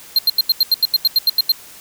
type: tone bursts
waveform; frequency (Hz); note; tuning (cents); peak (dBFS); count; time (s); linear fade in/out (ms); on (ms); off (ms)
square; 4186; C8; 0; -10; 13; 0.16-1.519; 2; 27; 84
effects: white hiss -40 dBFS RMS until 1.8 s